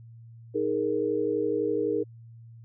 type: chord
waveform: sine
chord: D# suspended fourth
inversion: none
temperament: just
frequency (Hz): 311.1 / 414.8 / 466.7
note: D#4 / G#4 / A#4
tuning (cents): 0 / -2 / +2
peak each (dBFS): -30 / -28 / -28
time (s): 0.54-2.04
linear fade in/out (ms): 20
effects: added 115 Hz sine -45 dBFS peak until 2.64 s